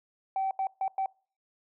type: tone bursts at uneven times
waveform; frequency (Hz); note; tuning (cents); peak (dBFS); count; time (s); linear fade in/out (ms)
sine; 770; G5; -31; -25; 4; 0.36-0.51 / 0.59-0.67 / 0.81-0.88 / 0.98-1.06; 2
effects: noise-tail reverb RT60 0.4 s tail -25 dB re dry + tanh soft clip ceiling -23 dBFS